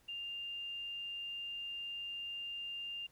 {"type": "tone", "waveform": "sine", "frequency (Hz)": 2799, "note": "F7", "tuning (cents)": 3, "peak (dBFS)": -40, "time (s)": [0.08, 3.07], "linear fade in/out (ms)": 10, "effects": ["pink hiss -69 dBFS RMS until 3.11 s"]}